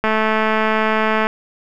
click train, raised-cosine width 0.5 ms, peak -3 dBFS, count 269, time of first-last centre 0.04-1.269 s, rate 218 Hz, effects none

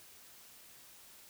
silence, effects white hiss -57 dBFS RMS until 1.29 s

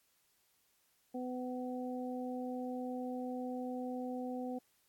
harmonic tone, 251.3 Hz, B3, 30 cents sharp, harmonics 1 / 2 / 3, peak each -39 / -43 / -46 dBFS, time 1.14-4.59 s, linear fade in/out 10 ms, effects white hiss -74 dBFS RMS until 4.88 s + AAC 64 kbps

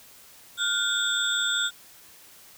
sine tone cluster, 1413 / 1518 / 3369 / 3597 / 7700 Hz, F6 / F#6 / G#7 / A7 / B8, +20 / +44 / +24 / +37 / -45 cents, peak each -28 / -34 / -30 / -27 / -33 dBFS, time 0.57-1.71 s, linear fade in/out 50 ms, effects white hiss -51 dBFS RMS until 2.57 s

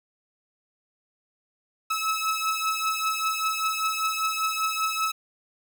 sawtooth beating tone pair, 1295 / 1300.1 Hz, E6 / E6, -31 / -24 cents, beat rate 5.1 Hz, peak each -23 / -25 dBFS, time 1.9-5.12 s, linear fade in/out 10 ms, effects none

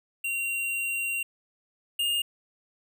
square tone pair in turn, 2758 / 2827 Hz, F7 / F7, -22 / +20 cents, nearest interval unison, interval 42 cents, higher second, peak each -28 / -25 dBFS, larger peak second, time 0.24-1.23 / 1.99-2.22 s, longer first, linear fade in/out 5 ms, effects none

